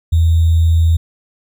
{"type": "tone with sample-and-hold", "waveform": "sine", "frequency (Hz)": 82.41, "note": "E2", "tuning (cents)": 0, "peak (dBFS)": -8, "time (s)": [0.12, 0.97], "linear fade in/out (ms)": 10, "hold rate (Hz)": 3675, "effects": []}